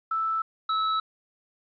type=tone pair in turn; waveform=sine / square; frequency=1318.5 / 1301.9 Hz; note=E6 / E6; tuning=0 / -22 cents; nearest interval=unison; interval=22 cents; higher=first; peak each=-24 dBFS; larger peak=neither; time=0.11-0.42 / 0.69-1 s; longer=neither; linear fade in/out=5 ms; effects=resampled to 11025 Hz + 10-bit